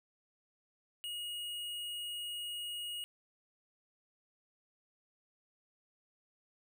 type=tone with hard clipping; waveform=sine; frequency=2880 Hz; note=F#7; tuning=47 cents flat; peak=-40 dBFS; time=1.04-3.04 s; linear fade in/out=0 ms; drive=13 dB; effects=none